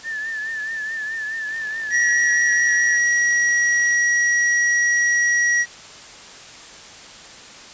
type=tone with vibrato; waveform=sine; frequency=1763 Hz; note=A6; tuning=3 cents sharp; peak=-24 dBFS; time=0.03-2.99 s; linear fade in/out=50 ms; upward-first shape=triangle; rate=4.7 Hz; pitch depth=64 cents each way
type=click train; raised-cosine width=0.2 ms; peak=-25 dBFS; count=136; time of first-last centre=1.49-3.945 s; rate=55 Hz
type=tone; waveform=square; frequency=1915 Hz; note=A#6; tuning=46 cents sharp; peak=-16 dBFS; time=1.9-5.66 s; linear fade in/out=50 ms
effects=white hiss -40 dBFS RMS until 7.73 s + resampled to 16000 Hz